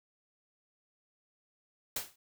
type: noise with exponential decay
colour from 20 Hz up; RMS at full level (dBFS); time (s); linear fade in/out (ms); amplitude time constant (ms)
white; -31; 1.96-2.16; 5; 42
effects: none